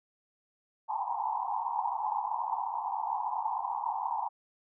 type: band-pass noise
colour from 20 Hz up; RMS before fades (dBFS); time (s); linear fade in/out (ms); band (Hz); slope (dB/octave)
white; -33; 0.88-4.29; 20; 780 to 1000; 96
effects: none